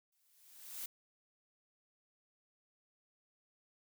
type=noise with exponential growth; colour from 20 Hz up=blue; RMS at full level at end=-41 dBFS; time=0.12-0.86 s; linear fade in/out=5 ms; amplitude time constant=160 ms; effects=none